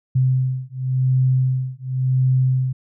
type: beating tone pair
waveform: sine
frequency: 129.1 / 130.02 Hz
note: C3 / C3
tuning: -23 / -11 cents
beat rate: 0.92 Hz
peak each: -19 dBFS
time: 0.15-2.73 s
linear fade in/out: 10 ms
effects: none